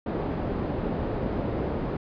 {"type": "low-pass noise", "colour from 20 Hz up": "white", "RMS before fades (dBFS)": -29, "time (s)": [0.06, 1.97], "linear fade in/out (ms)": 5, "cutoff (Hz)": 440, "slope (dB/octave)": 12, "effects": ["resampled to 11025 Hz"]}